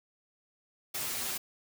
white noise with comb filter, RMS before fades -35 dBFS, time 0.94-1.38 s, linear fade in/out 10 ms, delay 7.9 ms, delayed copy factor +0.9, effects none

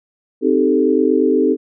sine chord, A half-diminished seventh, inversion first, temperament equal, 261.6 / 311.1 / 392 / 440 Hz, C4 / Eb4 / G4 / A4, 0 / 0 / 0 / 0 cents, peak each -17 dBFS, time 0.41-1.57 s, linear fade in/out 50 ms, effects none

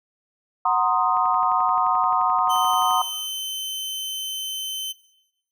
sine chord, C half-diminished seventh, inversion second, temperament equal, 740 / 932.3 / 1046.5 / 1244.5 Hz, Gb5 / Bb5 / C6 / Eb6, 0 / 0 / 0 / 0 cents, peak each -23 dBFS, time 0.65-3.02 s, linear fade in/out 5 ms
click train, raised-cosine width 0.5 ms, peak -27 dBFS, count 21, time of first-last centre 1.17-2.909 s, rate 11.5 Hz
sawtooth tone, 3070 Hz, G7, 37 cents flat, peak -24 dBFS, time 2.49-4.93 s, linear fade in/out 20 ms
effects noise-tail reverb RT60 0.9 s tail -17 dB re dry

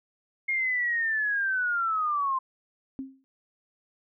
sine linear sweep, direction down, 2148 to 1035 Hz, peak -24 dBFS, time 0.48-2.39 s, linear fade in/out 10 ms
sine tone with exponential decay, 266.8 Hz, C4, 34 cents sharp, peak -29 dBFS, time 2.99-3.24 s, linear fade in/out 0 ms, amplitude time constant 54 ms
effects none

